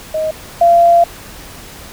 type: tone pair in turn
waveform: sine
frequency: 627 / 686 Hz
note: D#5 / F5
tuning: +13 / -31 cents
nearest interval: major second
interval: 156 cents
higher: second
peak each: -14 / -5 dBFS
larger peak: second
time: 0.14-0.31 / 0.61-1.04 s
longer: second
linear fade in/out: 5 ms
effects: pink hiss -34 dBFS RMS until 1.92 s